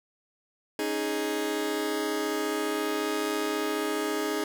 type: chord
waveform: sawtooth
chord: C# suspended second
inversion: none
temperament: just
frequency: 277.2 / 311.8 / 415.8 Hz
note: C#4 / D#4 / G#4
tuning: 0 / +4 / +2 cents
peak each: -32 / -27 / -26 dBFS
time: 0.79-4.44 s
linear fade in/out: 2 ms
effects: none